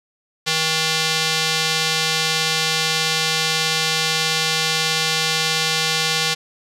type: tone with band-pass filter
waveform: square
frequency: 159.2 Hz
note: D#3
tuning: 40 cents sharp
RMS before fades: -20 dBFS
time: 0.46-6.35 s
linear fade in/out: 20 ms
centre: 4200 Hz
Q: 1.2
effects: none